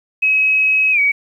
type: tone with pitch glide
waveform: sine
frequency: 2554 to 2262 Hz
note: D#7 to C#7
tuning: +45 to +34 cents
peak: -11 dBFS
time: 0.22-1.12 s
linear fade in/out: 10 ms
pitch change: -211 cents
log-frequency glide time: 0.92-1 s
effects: 8-bit